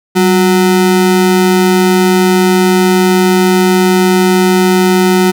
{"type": "ring-modulated tone", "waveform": "square", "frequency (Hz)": 277.2, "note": "C#4", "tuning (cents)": 0, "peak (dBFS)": -4, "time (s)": [0.15, 5.32], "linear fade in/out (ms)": 20, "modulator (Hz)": 86.7, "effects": []}